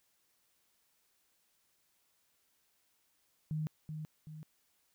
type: tone with echo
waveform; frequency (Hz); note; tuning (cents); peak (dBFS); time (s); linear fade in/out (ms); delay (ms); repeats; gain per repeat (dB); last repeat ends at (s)
sine; 154.7; D#3; -10; -33; 3.51-3.67; 0; 380; 2; -6; 4.43
effects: white hiss -75 dBFS RMS until 4.94 s